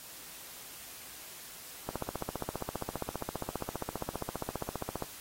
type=click train; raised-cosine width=1 ms; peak=-20 dBFS; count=48; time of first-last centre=1.89-5.023 s; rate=15 Hz; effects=white hiss -48 dBFS RMS until 5.2 s + AAC 48 kbps